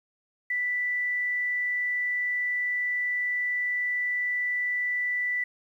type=tone; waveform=sine; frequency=1975.5 Hz; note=B6; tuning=in tune; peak=-25 dBFS; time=0.5-5.44 s; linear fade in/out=5 ms; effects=10-bit